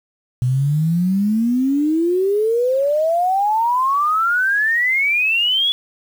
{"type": "exponential sweep", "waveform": "sine", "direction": "up", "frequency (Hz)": [122.1, 3428], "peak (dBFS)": -14, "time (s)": [0.42, 5.72], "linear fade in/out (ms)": 0, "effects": ["7-bit"]}